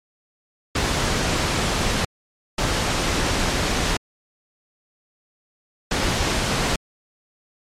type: noise bursts at uneven times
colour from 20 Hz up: pink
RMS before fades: -21 dBFS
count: 3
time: 0.75-2.05 / 2.58-3.97 / 5.91-6.76 s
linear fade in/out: 5 ms
effects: low-pass 7000 Hz 12 dB/octave + MP3 64 kbps